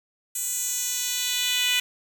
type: tone with high-pass filter sweep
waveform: 10% pulse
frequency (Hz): 495.2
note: B4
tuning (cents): +5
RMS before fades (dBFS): -26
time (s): 0.35-1.8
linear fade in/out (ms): 5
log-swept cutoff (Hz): 8400 to 2800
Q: 1.9
effects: none